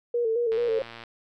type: tone with vibrato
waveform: sine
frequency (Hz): 462.1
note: A#4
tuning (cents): -15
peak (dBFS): -22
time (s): 0.14-0.79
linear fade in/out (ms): 5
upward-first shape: square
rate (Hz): 4.6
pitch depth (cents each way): 56
type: tone with exponential growth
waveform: sine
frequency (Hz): 537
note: C5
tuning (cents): +45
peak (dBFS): -24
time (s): 0.42-0.82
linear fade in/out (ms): 1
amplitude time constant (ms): 86
type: click train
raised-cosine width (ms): 0.3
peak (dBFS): -25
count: 61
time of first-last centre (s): 0.52-1.037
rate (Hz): 116
effects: none